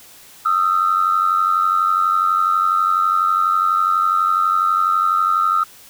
sine tone pair together, 1244.5 / 1336.6 Hz, D#6 / E6, 0 / +24 cents, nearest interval minor second, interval 124 cents, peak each -16 dBFS, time 0.45-5.64 s, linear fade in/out 10 ms, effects tanh soft clip ceiling -6 dBFS + white hiss -44 dBFS RMS until 5.89 s

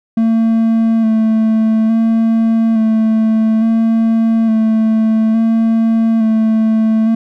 triangle tone with vibrato, 223.3 Hz, A3, 26 cents sharp, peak -7 dBFS, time 0.17-7.15 s, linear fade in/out 5 ms, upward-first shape square, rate 0.58 Hz, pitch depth 19 cents each way, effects none

